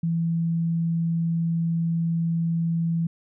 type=tone; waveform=sine; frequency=166.4 Hz; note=E3; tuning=17 cents sharp; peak=-21 dBFS; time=0.03-3.07 s; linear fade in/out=5 ms; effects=none